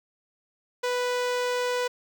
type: tone with notch filter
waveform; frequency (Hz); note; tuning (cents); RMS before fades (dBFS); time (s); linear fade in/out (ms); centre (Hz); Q
sawtooth; 493.9; B4; 0; -27; 0.83-1.88; 10; 12000; 0.72
effects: none